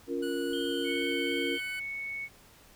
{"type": "chord", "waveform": "sine", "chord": "Bb minor", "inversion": "first", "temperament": "just", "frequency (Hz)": [279.7, 349.6, 466.2], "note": ["Db4", "F4", "Bb4"], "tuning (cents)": [16, 2, 0], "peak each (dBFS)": -34, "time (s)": [0.07, 1.59], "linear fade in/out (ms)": 50}
{"type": "tone with pitch glide", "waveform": "25% pulse", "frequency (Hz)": [1470, 1501.8], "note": ["F#6", "F#6"], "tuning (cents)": [-12, 25], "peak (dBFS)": -36, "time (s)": [0.22, 1.8], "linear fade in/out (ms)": 10, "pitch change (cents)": 37, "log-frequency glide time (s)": [0.85, 1.05]}
{"type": "tone with vibrato", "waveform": "sine", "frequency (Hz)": 3143, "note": "G7", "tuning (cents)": 4, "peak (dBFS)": -37, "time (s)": [0.53, 1.6], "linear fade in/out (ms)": 2, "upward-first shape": "square", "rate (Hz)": 2.6, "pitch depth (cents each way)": 9}
{"type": "tone", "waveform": "sine", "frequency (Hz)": 2214, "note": "C#7", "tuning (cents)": -3, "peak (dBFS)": -34, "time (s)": [0.84, 2.29], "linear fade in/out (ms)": 50}
{"effects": ["pink hiss -57 dBFS RMS until 2.75 s"]}